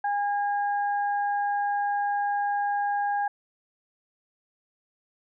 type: tone pair together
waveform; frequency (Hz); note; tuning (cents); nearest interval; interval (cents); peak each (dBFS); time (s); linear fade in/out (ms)
sine; 815 / 1630; G#5 / G#6; -33 / -33; octave; 1200; -24 / -33; 0.04-3.28; 5
effects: none